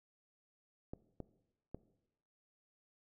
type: clicks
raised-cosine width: 2 ms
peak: -30 dBFS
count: 3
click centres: 0.935 / 1.203 / 1.746 s
effects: noise-tail reverb RT60 0.9 s tail -18 dB re dry